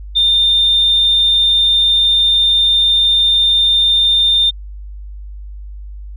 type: tone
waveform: sine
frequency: 3613 Hz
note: A7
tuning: 45 cents sharp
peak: -8 dBFS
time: 0.15-4.51 s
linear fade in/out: 20 ms
effects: tanh soft clip ceiling -4 dBFS + added 50 Hz sine -27 dBFS peak until 6.16 s